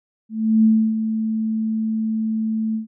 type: tone with ADSR envelope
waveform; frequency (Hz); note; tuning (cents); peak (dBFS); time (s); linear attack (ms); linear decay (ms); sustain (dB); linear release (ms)
sine; 220.3; A3; +2; -10; 0.29-2.87; 350; 300; -9; 120
effects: none